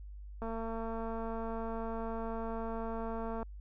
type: click train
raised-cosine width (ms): 1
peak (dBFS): -27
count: 681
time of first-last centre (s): 0.42-3.429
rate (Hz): 226
effects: added 50 Hz sine -44 dBFS peak until 3.6 s